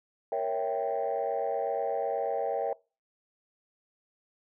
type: chord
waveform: sine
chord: A# diminished seventh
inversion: none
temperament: equal with one note detuned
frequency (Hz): 466.2 / 554.4 / 656.6 / 784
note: A#4 / C#5 / E5 / G5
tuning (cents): 0 / 0 / -7 / 0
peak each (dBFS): -32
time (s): 0.32-2.73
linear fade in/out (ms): 2
effects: noise-tail reverb RT60 0.3 s tail -23 dB re dry + tanh soft clip ceiling -21 dBFS